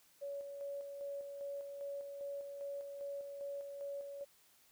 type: tone with tremolo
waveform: sine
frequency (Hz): 563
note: C#5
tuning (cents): +27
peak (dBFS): -40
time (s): 0.21-4.25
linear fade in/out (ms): 20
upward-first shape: square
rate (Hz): 2.5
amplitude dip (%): 40
effects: white hiss -68 dBFS RMS until 4.71 s